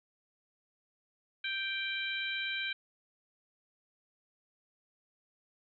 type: harmonic tone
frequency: 784 Hz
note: G5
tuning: in tune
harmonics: 2 / 3 / 4 / 5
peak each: -38 / -37 / -40 / -41 dBFS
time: 1.44-2.73 s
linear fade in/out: 5 ms
effects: none